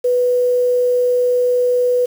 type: tone with quantisation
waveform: sine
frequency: 493.9 Hz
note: B4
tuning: in tune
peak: -12 dBFS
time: 0.04-2.06 s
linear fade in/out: 10 ms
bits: 6
effects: none